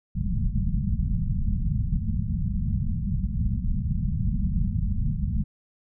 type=low-pass noise; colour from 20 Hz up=pink; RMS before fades=-25 dBFS; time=0.15-5.44 s; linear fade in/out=10 ms; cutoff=220 Hz; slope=96 dB/octave; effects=none